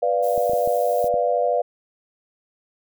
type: chord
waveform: sine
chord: B diminished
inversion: none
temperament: equal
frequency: 493.9 / 587.3 / 698.5 Hz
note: B4 / D5 / F5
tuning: 0 / 0 / 0 cents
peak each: -22 dBFS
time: 0.02-1.62 s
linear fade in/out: 10 ms
type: noise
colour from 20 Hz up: violet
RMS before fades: -38 dBFS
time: 0.22-1.09 s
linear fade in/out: 20 ms
type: clicks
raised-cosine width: 2 ms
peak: -21 dBFS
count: 6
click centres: 0.378 / 0.496 / 0.534 / 0.675 / 1.043 / 1.141 s
effects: none